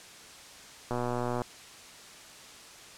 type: click train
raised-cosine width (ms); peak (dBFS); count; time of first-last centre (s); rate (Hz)
1; -18; 63; 0.91-1.418; 122
effects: white hiss -49 dBFS RMS until 2.97 s + low-pass 8000 Hz 12 dB/octave